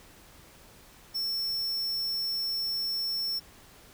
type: tone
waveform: square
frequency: 5400 Hz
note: E8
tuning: 41 cents sharp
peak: -29 dBFS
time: 1.14-3.4 s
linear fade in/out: 20 ms
effects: pink hiss -54 dBFS RMS until 3.93 s